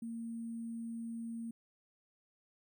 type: tone with sample-and-hold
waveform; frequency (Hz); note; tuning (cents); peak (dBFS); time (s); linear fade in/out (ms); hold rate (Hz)
sine; 230; A#3; -23; -39; 0.02-1.51; 5; 8820
effects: none